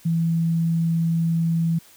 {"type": "tone", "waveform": "sine", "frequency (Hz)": 165.6, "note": "E3", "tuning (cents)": 8, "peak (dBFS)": -18, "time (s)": [0.05, 1.79], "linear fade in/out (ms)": 10, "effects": ["white hiss -51 dBFS RMS until 1.96 s"]}